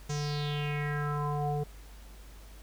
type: tone with low-pass filter sweep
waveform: square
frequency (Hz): 146.83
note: D3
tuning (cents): 0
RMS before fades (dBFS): -32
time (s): 0.09-1.64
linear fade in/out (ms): 10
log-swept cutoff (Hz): 6600 to 570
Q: 4.8
effects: added 50 Hz sine -47 dBFS peak until 2.62 s + pink hiss -56 dBFS RMS until 2.62 s